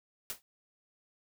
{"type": "noise with exponential decay", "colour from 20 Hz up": "white", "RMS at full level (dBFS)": -34, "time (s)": [0.3, 0.42], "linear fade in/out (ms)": 0, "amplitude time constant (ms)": 24, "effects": []}